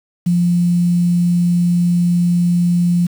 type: tone with quantisation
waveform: sine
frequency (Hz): 174.61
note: F3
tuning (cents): 0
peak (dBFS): -11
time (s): 0.26-3.07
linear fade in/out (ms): 10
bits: 6
effects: none